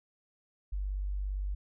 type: tone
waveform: sine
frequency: 48.77 Hz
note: G1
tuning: 8 cents flat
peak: -31 dBFS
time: 0.72-1.55 s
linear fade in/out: 10 ms
effects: none